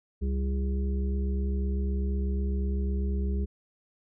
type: harmonic tone with a mistuned harmonic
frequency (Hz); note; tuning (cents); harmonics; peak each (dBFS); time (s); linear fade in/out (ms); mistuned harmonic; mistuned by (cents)
68; C#2; -33; 1 / 3 / 5 / 6; -26 / -34 / -44 / -40; 0.21-3.46; 20; 3; -85
effects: none